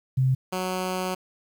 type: tone pair in turn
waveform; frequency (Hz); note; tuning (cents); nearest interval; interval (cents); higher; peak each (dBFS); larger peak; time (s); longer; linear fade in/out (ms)
sine / 10% pulse; 130.8 / 184.77; C3 / F#3; 0 / -2; tritone; 598; second; -18; neither; 0.17-0.35 / 0.52-1.15; second; 10
effects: 9-bit